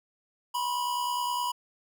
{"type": "tone pair together", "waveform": "square", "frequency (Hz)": [976.8, 1046.5], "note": ["B5", "C6"], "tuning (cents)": [-19, 0], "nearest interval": "minor second", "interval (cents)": 119, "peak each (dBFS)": [-29, -37], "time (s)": [0.54, 1.52], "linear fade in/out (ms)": 10, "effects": []}